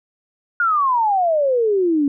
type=exponential sweep; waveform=sine; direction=down; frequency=1446 to 274.8 Hz; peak=-14 dBFS; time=0.6-2.08 s; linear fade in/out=2 ms; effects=none